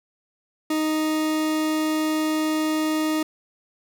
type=tone; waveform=40% pulse; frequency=311.1 Hz; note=D#4; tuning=in tune; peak=-20 dBFS; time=0.7-3.23 s; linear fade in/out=5 ms; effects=none